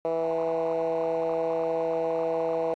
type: tone with band-pass filter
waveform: 10% pulse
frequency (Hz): 163.9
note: E3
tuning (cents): -10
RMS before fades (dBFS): -27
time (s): 0.05-2.74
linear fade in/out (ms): 0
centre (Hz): 560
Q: 4.2
effects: AAC 32 kbps